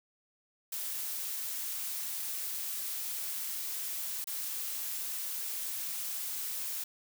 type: noise with dropouts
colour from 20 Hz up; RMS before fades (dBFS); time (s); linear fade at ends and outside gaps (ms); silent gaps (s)
blue; -37; 0.72-6.84; 5; 4.243-4.271
effects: none